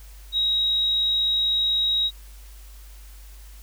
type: tone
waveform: sine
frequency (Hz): 3811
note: A#7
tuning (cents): +38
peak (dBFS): -19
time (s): 0.32-2.11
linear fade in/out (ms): 50
effects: added 50 Hz sine -41 dBFS peak until 3.62 s + white hiss -52 dBFS RMS until 3.62 s